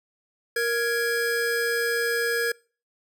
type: tone pair together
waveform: square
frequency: 468.2 / 1665 Hz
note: A#4 / G#6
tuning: +8 / +4 cents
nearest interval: octave + minor seventh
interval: 2196 cents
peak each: -26 dBFS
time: 0.56-2.52 s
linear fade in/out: 5 ms
effects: noise-tail reverb RT60 0.4 s tail -26 dB re dry